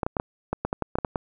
clicks, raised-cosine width 1 ms, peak -11 dBFS, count 12, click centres 0.032 / 0.065 / 0.168 / 0.199 / 0.53 / 0.65 / 0.729 / 0.823 / 0.955 / 0.986 / 1.048 / 1.158 s, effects none

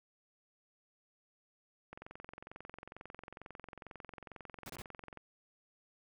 click train, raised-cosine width 0.5 ms, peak -32 dBFS, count 73, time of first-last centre 1.93-5.173 s, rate 22.2 Hz
pink noise bursts, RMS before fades -48 dBFS, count 3, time 4.66-4.82 s, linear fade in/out 2 ms, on 36 ms, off 26 ms
effects none

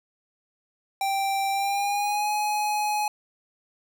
square tone with pitch glide, 784 to 840.3 Hz, G5 to G#5, 0 to +20 cents, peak -24 dBFS, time 1.01-3.08 s, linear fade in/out 2 ms, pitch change +120 cents, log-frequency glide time 1.51-2.3 s, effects none

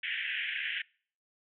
pink band-pass noise, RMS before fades -35 dBFS, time 0.03-0.82 s, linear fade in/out 5 ms, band 1600 to 3200 Hz, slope 96 dB/octave, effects noise-tail reverb RT60 0.5 s tail -26 dB re dry

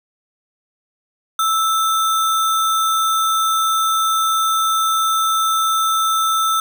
sine tone with sample-and-hold, 1318.5 Hz, E6, in tune, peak -14 dBFS, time 1.39-6.6 s, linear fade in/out 2 ms, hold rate 4900 Hz, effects none

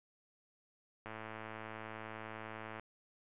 click train, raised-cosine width 0.5 ms, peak -30 dBFS, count 192, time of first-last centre 1.06-2.796 s, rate 110 Hz, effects resampled to 8000 Hz

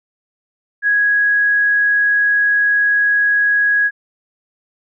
sine tone, 1661.2 Hz, G#6, in tune, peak -11 dBFS, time 0.82-3.91 s, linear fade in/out 50 ms, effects none

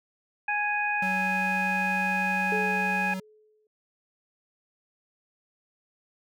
harmonic tone, 830.6 Hz, G#5, in tune, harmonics 1 / 2 / 3, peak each -29 / -29 / -29 dBFS, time 0.48-3.14 s, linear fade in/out 5 ms
square tone, 188.2 Hz, F#3, 30 cents sharp, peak -32 dBFS, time 1.02-3.2 s, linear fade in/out 5 ms
sine tone with exponential decay, 428.8 Hz, A4, 45 cents flat, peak -27 dBFS, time 2.52-3.67 s, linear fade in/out 2 ms, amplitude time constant 250 ms
effects none

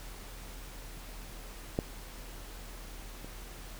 clicks, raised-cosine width 2 ms, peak -15 / -30 dBFS, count 2, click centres 1.789 / 3.246 s, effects added 40 Hz sine -45 dBFS peak until 3.79 s + pink hiss -49 dBFS RMS until 3.79 s

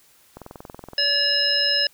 click train, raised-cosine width 1 ms, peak -23 dBFS, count 13, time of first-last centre 0.37-0.933 s, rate 21.3 Hz
harmonic tone, 571 Hz, D5, 49 cents flat, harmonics 1 / 3 / 5 / 7 / 9, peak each -30 / -26 / -27 / -31 / -19 dBFS, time 0.98-1.87 s, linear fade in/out 2 ms
effects white hiss -56 dBFS RMS until 1.93 s

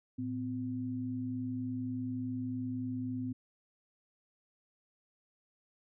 sine tone pair together, 111.17 / 255.1 Hz, A2 / C4, +18 / -44 cents, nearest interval octave + major second, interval 1438 cents, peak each -40 / -35 dBFS, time 0.18-3.33 s, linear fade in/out 10 ms, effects none

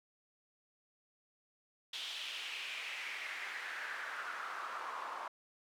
pink noise with band-pass filter sweep, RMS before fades -43 dBFS, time 1.93-5.28 s, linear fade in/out 5 ms, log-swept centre 3400 to 1000 Hz, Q 3.3, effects high-pass 400 Hz 12 dB/octave

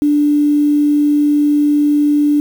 sine tone with quantisation, 293.7 Hz, D4, in tune, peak -9 dBFS, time 0.02-2.4 s, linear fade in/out 0 ms, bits 6, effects none

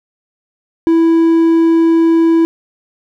triangle tone, 329.6 Hz, E4, in tune, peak -5 dBFS, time 0.87-2.45 s, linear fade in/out 0 ms, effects none

